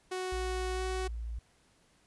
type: tone with pitch glide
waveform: sawtooth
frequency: 370 to 373.2 Hz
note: F#4 to F#4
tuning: 0 to +15 cents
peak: -30 dBFS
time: 0.11-1.08 s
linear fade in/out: 10 ms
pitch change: +15 cents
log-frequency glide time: 0.74-0.82 s
type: tone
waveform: sine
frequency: 57 Hz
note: A#1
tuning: 38 cents flat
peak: -35 dBFS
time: 0.32-1.39 s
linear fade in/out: 5 ms
effects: pink hiss -67 dBFS RMS until 2.06 s + resampled to 24000 Hz